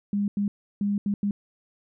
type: tone bursts at uneven times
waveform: sine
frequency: 202.9 Hz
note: G#3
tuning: 40 cents flat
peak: -22 dBFS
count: 5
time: 0.13-0.28 / 0.37-0.48 / 0.81-0.98 / 1.06-1.14 / 1.23-1.31 s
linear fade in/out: 2 ms
effects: none